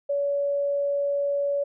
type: tone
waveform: sine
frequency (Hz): 567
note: C#5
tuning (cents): +39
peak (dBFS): -22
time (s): 0.09-1.64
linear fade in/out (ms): 10
effects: none